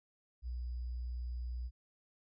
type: tone with sample-and-hold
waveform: sine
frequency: 60.8 Hz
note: B1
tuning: 26 cents flat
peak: -37 dBFS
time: 0.42-1.71 s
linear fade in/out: 50 ms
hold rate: 4900 Hz
effects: resampled to 16000 Hz